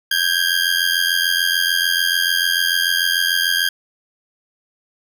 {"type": "ring-modulated tone", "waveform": "20% pulse", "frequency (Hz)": 1608, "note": "G6", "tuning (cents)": 44, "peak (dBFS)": -8, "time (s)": [0.11, 3.69], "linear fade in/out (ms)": 5, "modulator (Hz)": 43.4, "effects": []}